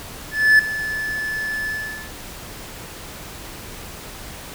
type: tone with ADSR envelope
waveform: triangle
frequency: 1737 Hz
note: A6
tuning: 23 cents flat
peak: -6 dBFS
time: 0.31-2.12 s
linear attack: 280 ms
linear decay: 5 ms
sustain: -15 dB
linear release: 420 ms
effects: pink hiss -36 dBFS RMS until 4.54 s